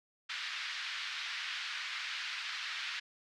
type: band-pass noise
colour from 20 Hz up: pink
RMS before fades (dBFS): -40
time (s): 0.29-3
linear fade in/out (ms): 10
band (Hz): 1500 to 4500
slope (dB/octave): 24
effects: none